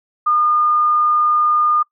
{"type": "tone", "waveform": "sine", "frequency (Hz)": 1216, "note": "D#6", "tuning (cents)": -40, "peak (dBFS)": -12, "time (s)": [0.26, 1.83], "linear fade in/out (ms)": 10, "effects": ["noise-tail reverb RT60 0.1 s tail -23 dB re dry"]}